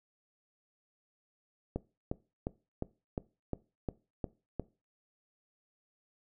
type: click train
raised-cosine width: 2 ms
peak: -20 dBFS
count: 9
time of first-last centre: 1.76-4.597 s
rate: 2.82 Hz
effects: noise-tail reverb RT60 0.3 s tail -20 dB re dry